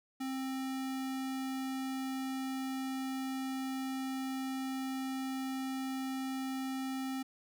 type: tone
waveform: square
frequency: 264.3 Hz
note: C4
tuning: 18 cents sharp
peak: -36 dBFS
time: 0.2-7.23 s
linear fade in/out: 10 ms
effects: none